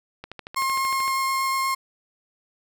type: click train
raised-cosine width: 0.3 ms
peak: -20 dBFS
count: 12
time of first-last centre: 0.24-1.08 s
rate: 13.1 Hz
type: tone with vibrato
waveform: 35% pulse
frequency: 1070 Hz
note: C6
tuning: 38 cents sharp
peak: -20 dBFS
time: 0.56-1.75 s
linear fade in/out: 10 ms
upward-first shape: sine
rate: 8.3 Hz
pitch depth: 8 cents each way
effects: none